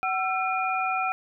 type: tone cluster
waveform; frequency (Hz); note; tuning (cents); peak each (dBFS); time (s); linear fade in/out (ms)
sine; 753 / 1341 / 2426; F#5 / E6 / D#7; +30 / +29 / -44; -27 / -28 / -30; 0.03-1.12; 0
effects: none